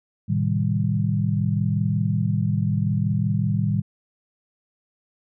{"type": "chord", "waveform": "sine", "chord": "A half-diminished seventh", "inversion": "none", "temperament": "equal", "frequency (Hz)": [110, 130.81, 155.56, 196], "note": ["A2", "C3", "Eb3", "G3"], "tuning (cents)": [0, 0, 0, 0], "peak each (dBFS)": [-23, -29, -24, -25], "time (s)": [0.28, 3.82], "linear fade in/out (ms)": 20, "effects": []}